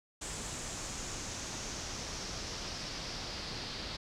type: noise with low-pass filter sweep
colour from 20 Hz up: pink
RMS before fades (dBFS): -41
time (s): 0.21-3.97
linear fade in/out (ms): 10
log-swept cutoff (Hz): 7700 to 4500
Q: 3.5
effects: none